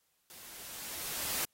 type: noise with level ramp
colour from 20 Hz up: white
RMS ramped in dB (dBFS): -52 to -33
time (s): 0.3-1.45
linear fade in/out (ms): 0
effects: white hiss -75 dBFS RMS until 1.53 s + AAC 48 kbps